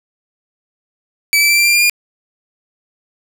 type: tone with pitch steps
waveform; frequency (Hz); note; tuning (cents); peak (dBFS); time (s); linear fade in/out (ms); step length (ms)
sawtooth; 2303 / 2322 / 2341 / 2360 / 2379 / 2398 / 2417; D7 / D7 / D7 / D7 / D7 / D7 / D7; -34 / -20 / -6 / +8 / +22 / +36 / +49; -6; 1.33-1.897; 0; 81
effects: none